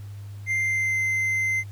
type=tone with pitch glide; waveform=triangle; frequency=2093 to 2074 Hz; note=C7 to C7; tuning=0 to -16 cents; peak=-20 dBFS; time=0.46-1.64 s; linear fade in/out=50 ms; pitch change=-16 cents; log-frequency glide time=0.6-0.99 s; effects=added 101 Hz sine -35 dBFS peak until 1.71 s + pink hiss -55 dBFS RMS until 1.71 s